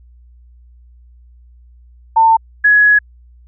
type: tone pair in turn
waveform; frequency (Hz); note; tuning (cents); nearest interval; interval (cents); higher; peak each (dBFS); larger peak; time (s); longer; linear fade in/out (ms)
sine; 898 / 1680.1; A5 / G#6; +35 / +20; major seventh; 1085; second; -6; neither; 2.16-2.37 / 2.64-2.99; second; 10
effects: added 60 Hz sine -41 dBFS peak until 3.47 s